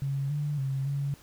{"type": "tone with pitch steps", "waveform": "sine", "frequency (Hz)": [138, 147.1, 135.2, 140.6], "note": ["C#3", "D3", "C#3", "C#3"], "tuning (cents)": [-7, 3, -43, 25], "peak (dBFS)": -27, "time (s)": [0.02, 1.14], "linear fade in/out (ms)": 0, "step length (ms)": 280, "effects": ["pink hiss -55 dBFS RMS until 1.22 s"]}